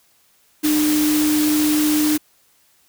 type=tone in noise; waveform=sine; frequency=302.6 Hz; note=D#4; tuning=48 cents flat; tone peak=-15 dBFS; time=0.63-2.18 s; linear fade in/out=20 ms; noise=white; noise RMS=-24 dBFS; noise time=0.63-2.18 s; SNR=+6 dB; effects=white hiss -58 dBFS RMS until 2.88 s